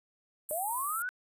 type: high-pass noise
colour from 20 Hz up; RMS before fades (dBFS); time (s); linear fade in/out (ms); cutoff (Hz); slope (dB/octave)
pink; -36; 0.49-1.02; 0; 8200; 96
type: linear sweep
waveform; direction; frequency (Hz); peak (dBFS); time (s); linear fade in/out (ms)
sine; up; 587 to 1526; -32; 0.51-1.09; 0
effects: resampled to 32000 Hz